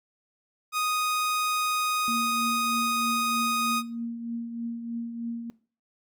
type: tone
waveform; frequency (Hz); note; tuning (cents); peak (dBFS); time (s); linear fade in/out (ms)
sawtooth; 1244.5; D#6; 0; -21; 0.72-3.83; 50
type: tone with tremolo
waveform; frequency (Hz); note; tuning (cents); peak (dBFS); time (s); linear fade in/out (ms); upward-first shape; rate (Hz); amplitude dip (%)
sine; 233.1; A#3; 0; -28; 2.08-5.5; 0; triangle; 3.2; 55
effects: noise-tail reverb RT60 0.4 s tail -20 dB re dry